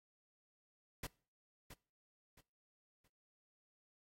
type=noise with echo; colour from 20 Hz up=pink; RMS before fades=-44 dBFS; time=1.03-1.07 s; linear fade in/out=5 ms; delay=670 ms; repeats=3; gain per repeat=-10 dB; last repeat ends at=3.08 s; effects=noise-tail reverb RT60 0.4 s tail -23 dB re dry + AAC 48 kbps